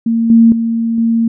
sine tone with level steps, 229 Hz, A#3, 31 cents flat, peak -10 / -3 / -12 / -9 dBFS, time 0.06-1.28 s, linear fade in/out 5 ms, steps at 0.3 / 0.52 / 0.98 s, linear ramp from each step 2 ms, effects none

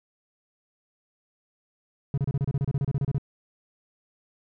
triangle tone bursts, 138.59 Hz, C#3, in tune, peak -20 dBFS, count 16, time 2.14-3.182 s, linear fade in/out 2 ms, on 37 ms, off 30 ms, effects none

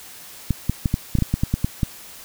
clicks, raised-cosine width 5 ms, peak -6 dBFS, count 12, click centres 0.507 / 0.696 / 0.858 / 0.941 / 1.153 / 1.187 / 1.223 / 1.34 / 1.435 / 1.54 / 1.645 / 1.832 s, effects white hiss -41 dBFS RMS until 2.24 s

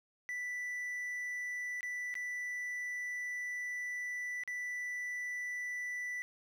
triangle tone with dropouts, 1975.5 Hz, B6, in tune, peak -35 dBFS, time 0.29-6.22 s, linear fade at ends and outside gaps 0 ms, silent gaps 1.808-1.83 / 2.141-2.153 / 4.436-4.476 s, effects none

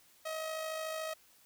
sawtooth tone with amplitude modulation, 634 Hz, D#5, 32 cents sharp, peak -31 dBFS, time 0.25-1.14 s, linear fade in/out 10 ms, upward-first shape sine, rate 53.7 Hz, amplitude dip 40%, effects white hiss -64 dBFS RMS until 1.45 s

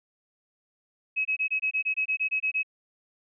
sine tone bursts, 2559 Hz, D#7, 48 cents sharp, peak -23 dBFS, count 13, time 1.16-2.632 s, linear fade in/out 20 ms, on 92 ms, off 23 ms, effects none

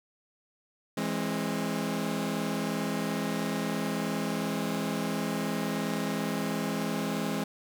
sawtooth chord, E augmented, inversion none, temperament equal with one note detuned, 164.81 / 207.7 / 267.1 Hz, E3 / G#3 / B#3, 0 / 0 / +36 cents, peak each -31 / -28 / -30 dBFS, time 0.97-7.44 s, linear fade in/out 5 ms, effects 10-bit

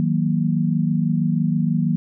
sine tone cluster, 159.5 / 185.7 / 234.9 Hz, D#3 / F#3 / A#3, +43 / +7 / +13 cents, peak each -20 / -22 / -22 dBFS, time 0-1.96 s, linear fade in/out 0 ms, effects none

